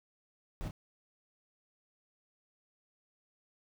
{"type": "noise with echo", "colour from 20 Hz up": "brown", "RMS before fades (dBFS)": -39, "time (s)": [0.61, 0.68], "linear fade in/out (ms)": 0, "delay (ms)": 29, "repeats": 1, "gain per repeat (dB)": -5, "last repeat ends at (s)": 0.709, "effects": []}